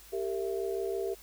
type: tone cluster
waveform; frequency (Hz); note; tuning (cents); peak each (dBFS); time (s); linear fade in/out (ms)
sine; 392.2 / 458.3 / 665; G4 / A#4 / E5; +1 / -29 / +15; -32 / -36 / -39; 0.12-1.15; 20
effects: added 50 Hz sine -57 dBFS peak until 1.22 s + white hiss -54 dBFS RMS until 1.22 s